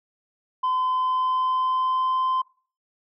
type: tone with pitch glide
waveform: sine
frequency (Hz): 1022 to 1035.1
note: C6 to C6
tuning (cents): -41 to -19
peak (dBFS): -18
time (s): 0.63-2.42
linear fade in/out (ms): 10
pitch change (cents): +22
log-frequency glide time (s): 0.88-2.28
effects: noise-tail reverb RT60 0.4 s tail -22 dB re dry + tanh soft clip ceiling -19 dBFS